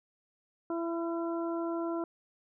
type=harmonic tone with a mistuned harmonic; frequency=335 Hz; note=E4; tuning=28 cents sharp; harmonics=1 / 2 / 3 / 4; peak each=-32 / -38 / -42 / -44 dBFS; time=0.7-2.04 s; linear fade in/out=2 ms; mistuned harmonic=4; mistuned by=+21 cents; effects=none